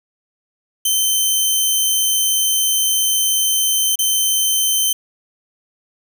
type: tone with dropouts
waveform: 10% pulse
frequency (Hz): 3091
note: G7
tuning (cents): -25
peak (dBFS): -6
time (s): 0.85-4.93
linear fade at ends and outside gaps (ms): 5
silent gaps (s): 3.957-3.989
effects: none